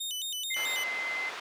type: tone with vibrato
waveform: sawtooth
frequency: 3322 Hz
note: G#7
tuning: in tune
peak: -30 dBFS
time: 0-0.84 s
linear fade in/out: 10 ms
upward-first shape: square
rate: 4.6 Hz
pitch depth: 180 cents each way
type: tone with pitch glide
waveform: sine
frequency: 2093 to 2059 Hz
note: C7 to C7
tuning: 0 to -28 cents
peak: -31 dBFS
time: 0.5-1.3 s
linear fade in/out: 10 ms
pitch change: -28 cents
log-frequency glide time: 0.65-0.77 s
type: band-pass noise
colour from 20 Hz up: pink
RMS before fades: -40 dBFS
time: 0.56-1.4 s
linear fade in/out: 5 ms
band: 710 to 3500 Hz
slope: 12 dB/octave
effects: none